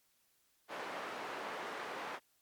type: band-pass noise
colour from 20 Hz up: white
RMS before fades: -43 dBFS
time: 0.68-2.2 s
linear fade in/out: 50 ms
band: 340 to 1400 Hz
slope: 12 dB/octave
effects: white hiss -74 dBFS RMS until 2.41 s + MP3 96 kbps